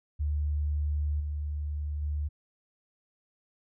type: tone with level steps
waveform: sine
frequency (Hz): 74.1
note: D2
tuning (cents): +16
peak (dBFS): -26 / -30 / -28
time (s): 0.19-2.29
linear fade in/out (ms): 20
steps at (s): 1.2 / 2.02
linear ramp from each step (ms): 5
effects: none